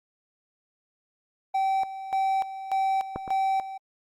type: tone with tremolo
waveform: triangle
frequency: 772 Hz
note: G5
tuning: 27 cents flat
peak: -20 dBFS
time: 1.54-3.78 s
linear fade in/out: 10 ms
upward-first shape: square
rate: 1.7 Hz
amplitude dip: 75%
type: clicks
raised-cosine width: 1 ms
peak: -15 / -22 dBFS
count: 2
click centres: 3.16 / 3.278 s
effects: Opus 48 kbps